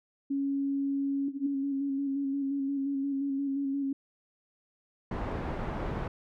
sine tone, 277.2 Hz, C#4, in tune, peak -27 dBFS, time 0.3-1.47 s, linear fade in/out 10 ms
sine tone with vibrato, 276.4 Hz, C#4, 5 cents flat, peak -28 dBFS, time 1.28-3.93 s, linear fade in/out 5 ms, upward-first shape square, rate 5.7 Hz, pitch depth 25 cents each way
pink low-pass noise, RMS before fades -34 dBFS, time 5.11-6.08 s, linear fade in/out 5 ms, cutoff 1200 Hz, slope 12 dB/octave
effects none

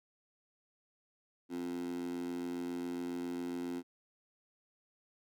15% pulse tone with high-pass filter, 87.31 Hz, F2, in tune, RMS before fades -39 dBFS, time 1.49-3.83 s, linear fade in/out 50 ms, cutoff 290 Hz, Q 6.7, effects none

